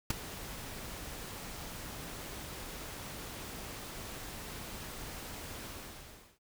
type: noise with ADSR envelope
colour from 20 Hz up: pink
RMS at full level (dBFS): -28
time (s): 0.1-6.39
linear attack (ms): 5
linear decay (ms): 12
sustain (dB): -16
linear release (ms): 740
effects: none